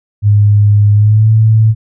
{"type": "tone with pitch glide", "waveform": "sine", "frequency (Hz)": [103.5, 110.29], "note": ["G#2", "A2"], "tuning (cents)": [-5, 5], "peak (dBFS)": -4, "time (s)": [0.22, 1.75], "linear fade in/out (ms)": 50, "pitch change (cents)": 110, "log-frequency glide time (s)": [0.93, 1.3], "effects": []}